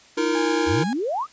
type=chord; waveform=square; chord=Eb suspended second; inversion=none; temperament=equal with one note detuned; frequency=311.1 / 340.7 / 466.2 Hz; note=Eb4 / F4 / Bb4; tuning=0 / -43 / 0 cents; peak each=-25 dBFS; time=0.17-0.84 s; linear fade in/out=10 ms
type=tone; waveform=30% pulse; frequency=824 Hz; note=G#5; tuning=14 cents flat; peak=-26 dBFS; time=0.35-0.93 s; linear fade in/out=0 ms
type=exponential sweep; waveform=sine; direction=up; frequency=72 to 1324 Hz; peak=-22 dBFS; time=0.66-1.27 s; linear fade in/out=50 ms
effects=white hiss -51 dBFS RMS until 1.32 s + resampled to 16000 Hz